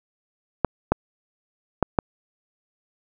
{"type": "clicks", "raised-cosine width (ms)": 1, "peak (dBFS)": -3, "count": 4, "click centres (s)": [0.647, 0.92, 1.827, 1.988], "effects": []}